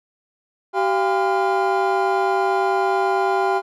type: tone cluster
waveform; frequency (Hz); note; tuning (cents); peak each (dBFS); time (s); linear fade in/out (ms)
triangle; 384.7 / 693 / 802 / 1020 / 1408; G4 / F5 / G5 / C6 / F6; -33 / -14 / +39 / -44 / +14; -19 / -22 / -20 / -24 / -26; 0.73-3.62; 50
effects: none